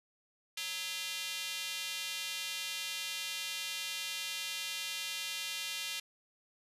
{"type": "tone with high-pass filter", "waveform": "square", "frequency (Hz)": 185, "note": "F#3", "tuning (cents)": 0, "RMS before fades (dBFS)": -39, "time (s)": [0.57, 6], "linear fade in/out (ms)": 5, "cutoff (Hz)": 3000, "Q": 1.8, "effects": ["resampled to 32000 Hz"]}